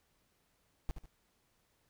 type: noise with echo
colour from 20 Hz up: brown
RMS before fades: -34 dBFS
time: 0.89-0.91 s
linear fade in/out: 0 ms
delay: 73 ms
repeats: 2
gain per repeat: -8 dB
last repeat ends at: 1.056 s
effects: pink hiss -75 dBFS RMS until 1.89 s